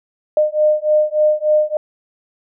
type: beating tone pair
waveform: sine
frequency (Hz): 607 / 610.4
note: D#5 / D#5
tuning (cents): -43 / -33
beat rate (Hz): 3.4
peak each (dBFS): -15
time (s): 0.37-1.77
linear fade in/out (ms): 2
effects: none